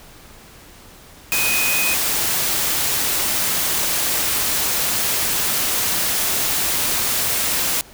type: tone in noise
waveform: sine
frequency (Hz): 2500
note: D#7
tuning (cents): +8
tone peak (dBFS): -20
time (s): 1.32-1.94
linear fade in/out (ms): 0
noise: white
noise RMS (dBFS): -20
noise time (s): 1.32-7.81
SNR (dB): -3
effects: pink hiss -44 dBFS RMS until 7.93 s